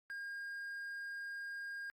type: tone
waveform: triangle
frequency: 1617 Hz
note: G#6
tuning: 47 cents flat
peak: -40 dBFS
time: 0.1-1.9 s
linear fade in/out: 0 ms
effects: Opus 48 kbps